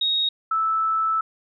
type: tone pair in turn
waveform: sine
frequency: 3758 / 1313.8 Hz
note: A#7 / E6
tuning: +13 / -6 cents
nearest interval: octave + tritone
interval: 1819 cents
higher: first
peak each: -19 dBFS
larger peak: neither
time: 0.01-0.29 / 0.51-1.21 s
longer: second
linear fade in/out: 5 ms
effects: none